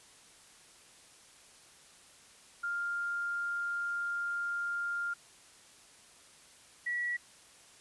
sine tone pair in turn, 1400 / 1934.3 Hz, F6 / B6, +4 / -37 cents, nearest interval tritone, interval 559 cents, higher second, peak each -32 / -31 dBFS, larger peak second, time 2.63-5.14 / 6.86-7.17 s, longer first, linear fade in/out 10 ms, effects white hiss -58 dBFS RMS until 7.8 s + resampled to 24000 Hz

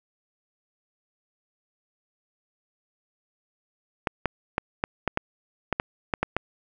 clicks, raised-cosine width 0.5 ms, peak -8 dBFS, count 11, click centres 4.072 / 4.257 / 4.581 / 4.839 / 5.077 / 5.174 / 5.727 / 5.799 / 6.138 / 6.23 / 6.366 s, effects none

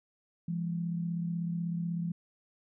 sine tone pair together, 169.51 / 205.7 Hz, E3 / G#3, +49 / -16 cents, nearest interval minor third, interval 335 cents, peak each -31 / -40 dBFS, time 0.48-2.12 s, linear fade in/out 5 ms, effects none

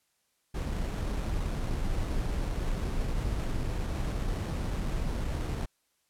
brown noise with sample-and-hold, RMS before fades -31 dBFS, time 0.54-5.66 s, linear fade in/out 10 ms, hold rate 4900 Hz, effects white hiss -74 dBFS RMS until 6.09 s + low-pass 12000 Hz 12 dB/octave

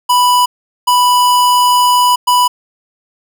square tone bursts at uneven times, 987.8 Hz, B5, in tune, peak -8 dBFS, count 3, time 0.09-0.46 / 0.87-2.16 / 2.27-2.48 s, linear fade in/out 10 ms, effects 8-bit

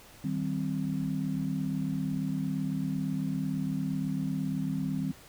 sine chord, C minor, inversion first, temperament equal with one note detuned, 155.56 / 193.41 / 261.6 Hz, Eb3 / G3 / C4, 0 / -23 / 0 cents, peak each -33 dBFS, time 0.24-5.12 s, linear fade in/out 5 ms, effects pink hiss -53 dBFS RMS until 5.28 s

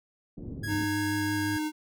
white low-pass noise, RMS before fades -39 dBFS, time 0.37-0.85 s, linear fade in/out 10 ms, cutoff 310 Hz, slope 24 dB/octave
sine tone with vibrato, 101.6 Hz, G#2, 38 cents flat, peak -33 dBFS, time 0.61-1.57 s, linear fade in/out 5 ms, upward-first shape sine, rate 5.9 Hz, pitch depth 45 cents each way
45% pulse tone with pitch glide, 1656 to 1632.3 Hz, G#6 to G#6, -5 to -30 cents, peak -34 dBFS, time 0.63-1.59 s, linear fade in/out 10 ms, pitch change -25 cents, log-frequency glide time 1.15-1.47 s
square tone, 306.6 Hz, D#4, 25 cents flat, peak -29 dBFS, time 0.67-1.72 s, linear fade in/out 50 ms
effects none

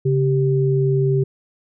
sine tone pair together, 137.89 / 390 Hz, C#3 / G4, -9 / -9 cents, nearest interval octave + tritone, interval 1800 cents, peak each -16 / -19 dBFS, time 0.05-1.24 s, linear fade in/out 10 ms, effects none

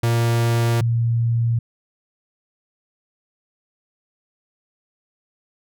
45% pulse / sine tone pair in turn, 117 / 116.59 Hz, A#2 / A#2, +7 / +1 cents, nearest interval unison, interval 6 cents, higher first, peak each -16 dBFS, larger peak neither, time 0.03-0.81 / 0.81-1.59 s, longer neither, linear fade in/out 5 ms, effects none

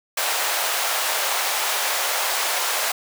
pink high-pass noise, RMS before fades -23 dBFS, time 0.17-2.92 s, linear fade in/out 5 ms, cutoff 610 Hz, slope 24 dB/octave, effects none

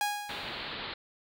sawtooth tone with exponential decay, 825 Hz, G#5, 12 cents flat, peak -22 dBFS, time 0.01-0.75 s, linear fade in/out 1 ms, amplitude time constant 160 ms
white low-pass noise, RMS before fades -39 dBFS, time 0.29-0.94 s, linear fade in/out 5 ms, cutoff 4400 Hz, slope 96 dB/octave
effects none

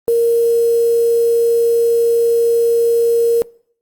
sine tone with quantisation, 466.2 Hz, A#4, in tune, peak -10 dBFS, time 0.08-3.42 s, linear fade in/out 0 ms, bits 5, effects noise-tail reverb RT60 0.6 s tail -24 dB re dry + Opus 32 kbps

